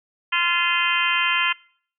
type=harmonic tone with a mistuned harmonic; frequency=345.6 Hz; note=F4; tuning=18 cents flat; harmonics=3 / 4 / 5 / 6 / 7 / 8 / 9; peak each=-26 / -26 / -26 / -26 / -26 / -26 / -26 dBFS; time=0.32-1.53 s; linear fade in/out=10 ms; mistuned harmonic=7; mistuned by=+60 cents; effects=noise-tail reverb RT60 0.5 s tail -23 dB re dry